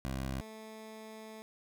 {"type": "tone pair in turn", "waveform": "15% pulse", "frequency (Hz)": [66, 219], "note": ["C2", "A3"], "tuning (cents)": [16, -8], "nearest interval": "octave + major sixth", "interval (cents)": 2076, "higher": "second", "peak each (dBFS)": [-29, -40], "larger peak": "first", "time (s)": [[0.05, 0.41], [0.41, 1.42]], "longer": "second", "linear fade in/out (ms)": 0, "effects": []}